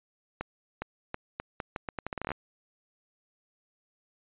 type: accelerating click train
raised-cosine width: 0.5 ms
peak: -18 dBFS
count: 17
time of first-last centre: 0.41-2.317 s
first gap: 410 ms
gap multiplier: 0.79
effects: resampled to 8000 Hz